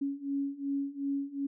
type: beating tone pair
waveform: sine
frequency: 277.2 / 279.9 Hz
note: C#4 / C#4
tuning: 0 / +17 cents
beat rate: 2.7 Hz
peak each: -35 / -33 dBFS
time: 0.01-1.47 s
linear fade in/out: 10 ms
effects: none